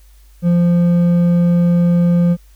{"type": "tone with hard clipping", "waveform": "sine", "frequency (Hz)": 173.5, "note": "F3", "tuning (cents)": -11, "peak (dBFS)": -11, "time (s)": [0.42, 2.37], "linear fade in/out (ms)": 50, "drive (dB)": 5, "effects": ["added 50 Hz sine -42 dBFS peak until 2.55 s", "white hiss -55 dBFS RMS until 2.55 s"]}